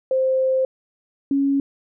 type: tone pair in turn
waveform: sine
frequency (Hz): 523.3 / 277.2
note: C5 / C#4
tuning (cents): 0 / 0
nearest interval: major seventh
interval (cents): 1100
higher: first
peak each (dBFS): -16 / -16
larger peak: neither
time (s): 0.11-0.65 / 1.31-1.6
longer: first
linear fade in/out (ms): 2
effects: none